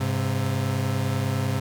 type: tone pair together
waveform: 35% pulse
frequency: 101.7 / 131.77 Hz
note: G#2 / C3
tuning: -36 / +13 cents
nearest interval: major third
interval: 449 cents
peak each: -24 dBFS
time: 0-1.6 s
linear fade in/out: 10 ms
effects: none